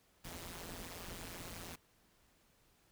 pink noise with amplitude modulation, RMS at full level -44 dBFS, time 0.24-1.76 s, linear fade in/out 10 ms, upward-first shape sine, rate 173 Hz, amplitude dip 90%, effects pink hiss -71 dBFS RMS until 2.91 s

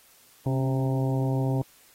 harmonic tone with a mistuned harmonic, 131.9 Hz, C3, 14 cents sharp, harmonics 1 / 2 / 3 / 4 / 5 / 6 / 7, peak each -24 / -30 / -34 / -36 / -38 / -40 / -41 dBFS, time 0.46-1.62 s, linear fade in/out 2 ms, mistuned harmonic 2, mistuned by +45 cents, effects white hiss -57 dBFS RMS until 1.94 s + AAC 48 kbps

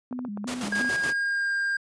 sine tone with vibrato, 226.4 Hz, A3, 50 cents sharp, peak -30 dBFS, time 0.11-0.89 s, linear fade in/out 0 ms, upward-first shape square, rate 2.9 Hz, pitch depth 170 cents each way
clicks, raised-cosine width 1 ms, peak -23 dBFS, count 12, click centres 0.127 / 0.191 / 0.25 / 0.374 / 0.443 / 0.51 / 0.646 / 0.684 / 0.725 / 0.81 / 0.846 / 0.9 s
pink noise with tremolo, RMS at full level -32 dBFS, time 0.47-1.13 s, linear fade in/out 10 ms, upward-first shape square, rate 7.1 Hz, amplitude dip 60%
triangle tone with pitch glide, 1631 to 1603 Hz, G#6 to G6, -32 to +38 cents, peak -22 dBFS, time 0.72-1.77 s, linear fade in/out 5 ms, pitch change -30 cents, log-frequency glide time 0.97-1.54 s
effects high-pass 150 Hz 12 dB/octave + resampled to 22050 Hz

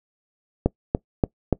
click train, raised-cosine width 2 ms, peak -4 dBFS, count 4, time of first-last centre 0.66-1.527 s, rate 3.46 Hz, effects noise-tail reverb RT60 0.1 s tail -23 dB re dry

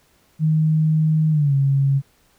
sine tone with pitch glide, 156.5 to 137.82 Hz, D#3 to C#3, +10 to -10 cents, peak -14 dBFS, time 0.39-2.02 s, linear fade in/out 50 ms, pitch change -220 cents, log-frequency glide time 1.31-1.54 s, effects pink hiss -59 dBFS RMS until 2.38 s

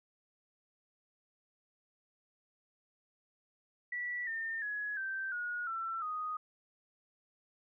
sine tone with pitch steps, 1953 / 1811.7 / 1680.7 / 1559.1 / 1446.3 / 1341.7 / 1244.6 Hz, B6 / A#6 / G#6 / G6 / F#6 / E6 / D#6, -20 / -50 / +20 / -10 / -40 / +30 / 0 cents, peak -35 dBFS, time 3.92-6.37 s, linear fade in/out 5 ms, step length 350 ms, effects none

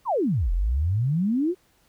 sine exponential two-way sweep, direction down then up, 1167 to 40.06 to 382.1 Hz, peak -20 dBFS, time 0.05-1.55 s, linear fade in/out 50 ms, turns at 0.52 s, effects pink hiss -63 dBFS RMS until 1.88 s

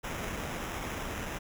pink noise with sample-and-hold, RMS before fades -37 dBFS, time 0.03-1.39 s, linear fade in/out 20 ms, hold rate 4410 Hz, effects none

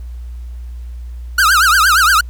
45% pulse tone with vibrato, 1400 Hz, F6, 4 cents sharp, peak -8 dBFS, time 1.38-2.21 s, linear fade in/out 5 ms, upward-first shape triangle, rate 8.6 Hz, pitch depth 270 cents each way, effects added 60 Hz sine -25 dBFS peak until 2.29 s + pink hiss -53 dBFS RMS until 2.29 s

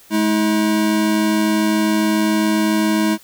square tone pair together, 212.7 / 320 Hz, G#3 / D#4, +42 / +49 cents, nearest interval perfect fifth, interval 707 cents, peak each -18 dBFS, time 0.1-3.18 s, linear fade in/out 50 ms, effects white hiss -47 dBFS RMS until 3.23 s

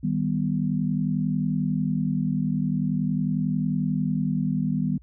sine chord, Eb augmented, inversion none, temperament equal, 155.56 / 196 / 246.9 Hz, Eb3 / G3 / B3, 0 / 0 / 0 cents, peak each -26 / -26 / -27 dBFS, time 0.03-4.98 s, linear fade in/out 10 ms, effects added 60 Hz sine -48 dBFS peak until 5.02 s

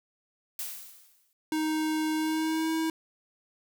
blue noise with exponential decay, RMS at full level -33 dBFS, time 0.59-1.33 s, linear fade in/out 1 ms, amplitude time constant 160 ms
square tone with pitch glide, 312.2 to 321.5 Hz, D#4 to E4, +6 to -43 cents, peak -27 dBFS, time 1.52-2.9 s, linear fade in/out 2 ms, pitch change +51 cents, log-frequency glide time 2.15-2.72 s
effects none

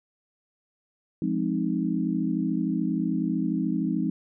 sine chord, F minor seventh, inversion none, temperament equal, 174.61 / 207.7 / 261.6 / 311.1 Hz, F3 / Ab3 / C4 / Eb4, 0 / 0 / 0 / 0 cents, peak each -29 dBFS, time 1.22-4.1 s, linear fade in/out 2 ms, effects none

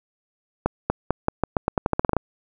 accelerating click train, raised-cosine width 1 ms, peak -5 dBFS, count 15, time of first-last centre 0.66-2.167 s, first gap 240 ms, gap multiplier 0.86, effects none

